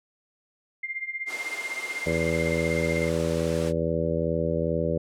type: tone with tremolo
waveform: sine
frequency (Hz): 2100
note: C7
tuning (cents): +6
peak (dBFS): -26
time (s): 0.83-3.09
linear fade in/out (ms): 5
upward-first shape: triangle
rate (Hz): 16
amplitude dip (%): 90
type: band-pass noise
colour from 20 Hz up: pink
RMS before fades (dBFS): -40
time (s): 1.26-3.73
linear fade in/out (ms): 50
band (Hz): 340 to 10000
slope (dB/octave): 24
type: harmonic tone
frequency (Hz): 82.41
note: E2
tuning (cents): 0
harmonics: 1 / 2 / 3 / 4 / 5 / 6 / 7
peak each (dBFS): -33 / -29 / -34 / -33 / -32 / -29 / -30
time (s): 2.06-4.98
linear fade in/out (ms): 5
effects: none